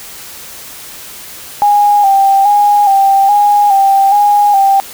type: tone with vibrato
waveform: sine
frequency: 804 Hz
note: G5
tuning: 44 cents sharp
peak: -5 dBFS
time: 1.62-4.8 s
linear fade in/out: 0 ms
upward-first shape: square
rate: 1.2 Hz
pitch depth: 40 cents each way
effects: white hiss -30 dBFS RMS until 4.93 s